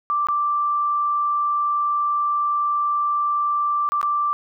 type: tone with dropouts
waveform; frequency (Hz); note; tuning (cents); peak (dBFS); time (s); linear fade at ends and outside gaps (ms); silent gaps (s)
sine; 1174.7; D6; 0; -18; 0.1-4.33; 0; 0.27-0.286 / 3.89-3.92 / 4.014-4.029
effects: none